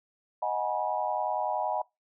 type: chord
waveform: sine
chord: G# minor seventh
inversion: second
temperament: equal with one note detuned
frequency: 622.3 / 740 / 830.6 / 969.7 Hz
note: D#5 / F#5 / G#5 / B5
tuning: 0 / 0 / 0 / -32 cents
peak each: -33 / -32 / -32 / -33 dBFS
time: 0.42-1.82 s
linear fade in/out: 5 ms
effects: noise-tail reverb RT60 0.2 s tail -24 dB re dry